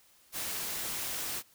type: noise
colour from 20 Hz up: white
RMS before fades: -36 dBFS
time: 0.32-1.43 s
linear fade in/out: 50 ms
effects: white hiss -63 dBFS RMS until 1.54 s